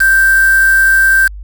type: tone with quantisation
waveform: sine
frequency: 1568 Hz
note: G6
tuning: in tune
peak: -6 dBFS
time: 0-1.28 s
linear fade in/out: 10 ms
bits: 3
effects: added 50 Hz sine -25 dBFS peak until 1.43 s